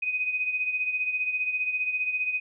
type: beating tone pair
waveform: sine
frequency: 2500 / 2515 Hz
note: D#7 / D#7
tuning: +8 / +18 cents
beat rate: 15 Hz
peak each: -26 / -33 dBFS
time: 0.02-2.4 s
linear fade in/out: 10 ms
effects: none